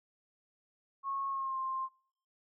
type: tone with pitch glide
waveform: sine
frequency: 1094 to 1054.9 Hz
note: C#6 to C6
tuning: -23 to +14 cents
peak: -33 dBFS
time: 1.03-1.89 s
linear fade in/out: 50 ms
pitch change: -63 cents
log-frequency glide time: 1.29-1.58 s
effects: noise-tail reverb RT60 0.7 s tail -26 dB re dry